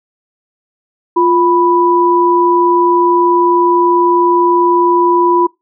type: tone pair together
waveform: sine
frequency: 349.2 / 987.7 Hz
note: F4 / B5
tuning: 0 / 0 cents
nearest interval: octave + tritone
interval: 1800 cents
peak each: -10 dBFS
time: 1.16-5.47 s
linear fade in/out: 10 ms
effects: noise-tail reverb RT60 0.2 s tail -24 dB re dry